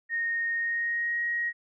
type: tone with pitch glide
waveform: sine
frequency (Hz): 1853 to 1887.6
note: A#6 to A#6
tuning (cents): -11 to +21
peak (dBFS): -26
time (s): 0.09-1.53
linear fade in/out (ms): 50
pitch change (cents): +32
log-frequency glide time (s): 0.55-1.22
effects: none